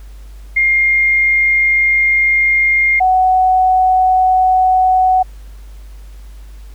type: tone pair in turn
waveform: sine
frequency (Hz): 2121 / 745.1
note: C7 / F#5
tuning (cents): +23 / +12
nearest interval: octave + tritone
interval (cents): 1811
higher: first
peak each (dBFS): -9 / -8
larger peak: second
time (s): 0.56-3 / 3-5.23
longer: first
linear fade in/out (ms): 10
effects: added 50 Hz sine -31 dBFS peak until 6.74 s + pink hiss -49 dBFS RMS until 6.74 s